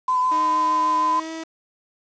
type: tone with vibrato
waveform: sine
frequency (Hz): 1013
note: B5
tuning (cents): +44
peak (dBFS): -17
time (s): 0.08-1.2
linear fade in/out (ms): 5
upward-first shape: triangle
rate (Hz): 6.5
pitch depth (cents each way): 19
type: tone with pitch glide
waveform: sawtooth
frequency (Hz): 311.1 to 323.6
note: D#4 to E4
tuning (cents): 0 to -32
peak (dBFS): -26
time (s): 0.31-1.44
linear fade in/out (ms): 10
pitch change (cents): +68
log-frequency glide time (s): 1.06-1.31
effects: resampled to 16000 Hz + 7-bit